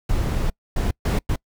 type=noise bursts at uneven times; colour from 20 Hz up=brown; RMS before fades=-21 dBFS; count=4; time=0.09-0.5 / 0.76-0.91 / 1.05-1.19 / 1.29-1.36 s; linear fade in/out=5 ms; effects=noise-tail reverb RT60 0.1 s tail -26 dB re dry